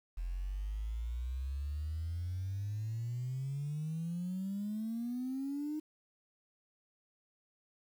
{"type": "exponential sweep", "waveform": "sine", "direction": "up", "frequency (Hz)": [42.27, 309.8], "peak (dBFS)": -34, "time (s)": [0.17, 5.8], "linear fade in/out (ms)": 10, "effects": ["tanh soft clip ceiling -31 dBFS", "10-bit"]}